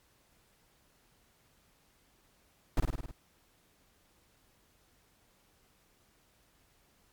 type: noise with echo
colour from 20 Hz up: brown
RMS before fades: -25 dBFS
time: 2.77-2.8 s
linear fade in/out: 2 ms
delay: 52 ms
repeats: 6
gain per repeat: -3 dB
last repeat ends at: 3.112 s
effects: pink hiss -68 dBFS RMS until 7.12 s + MP3 96 kbps